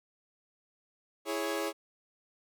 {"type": "chord", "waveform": "sawtooth", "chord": "C# minor", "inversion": "first", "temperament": "equal", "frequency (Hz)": [329.6, 415.3, 554.4], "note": ["E4", "G#4", "C#5"], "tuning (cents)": [0, 0, 0], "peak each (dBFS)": -32, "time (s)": [1.25, 1.73], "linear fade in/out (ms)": 50, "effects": []}